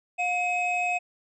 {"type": "tone pair together", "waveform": "triangle", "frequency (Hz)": [715, 2548], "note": ["F5", "D#7"], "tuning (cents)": [41, 41], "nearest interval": "octave + minor seventh", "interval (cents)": 2200, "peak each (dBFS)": -25, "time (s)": [0.18, 0.99], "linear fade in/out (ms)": 20, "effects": ["resampled to 24000 Hz"]}